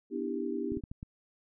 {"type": "chord", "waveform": "sine", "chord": "E minor seventh", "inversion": "second", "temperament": "just", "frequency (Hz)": [247.2, 296.7, 329.6, 395.6], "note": ["B3", "D4", "E4", "G4"], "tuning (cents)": [2, 18, 0, 16], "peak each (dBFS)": [-37, -37, -38, -36], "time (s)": [0.1, 0.81], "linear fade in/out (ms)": 50}
{"type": "clicks", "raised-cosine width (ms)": 5, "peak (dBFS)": -28, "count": 5, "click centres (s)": [0.72, 0.772, 0.838, 0.915, 1.029]}
{"effects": []}